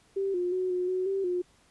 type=tone with pitch steps; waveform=sine; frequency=390.7 / 355.9 / 369.5 / 361.3 / 370.1 / 389.1 / 357.7 Hz; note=G4 / F4 / F#4 / F#4 / F#4 / G4 / F4; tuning=-6 / +33 / -2 / -41 / 0 / -13 / +41 cents; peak=-26 dBFS; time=0.16-1.42 s; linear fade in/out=10 ms; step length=180 ms; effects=pink hiss -63 dBFS RMS until 1.7 s + resampled to 24000 Hz